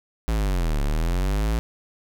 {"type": "linear two-way sweep", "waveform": "square", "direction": "down then up", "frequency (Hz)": [57.2, 34.65, 57.2], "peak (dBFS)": -21, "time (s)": [0.28, 1.59], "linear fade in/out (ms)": 0, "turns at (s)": 0.81, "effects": []}